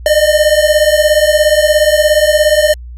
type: beating tone pair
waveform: square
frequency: 598 / 615 Hz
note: D5 / D#5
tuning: +31 / -20 cents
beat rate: 17 Hz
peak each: -11 dBFS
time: 0.06-2.74 s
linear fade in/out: 2 ms
effects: added 60 Hz sine -26 dBFS peak until 2.97 s + resampled to 32000 Hz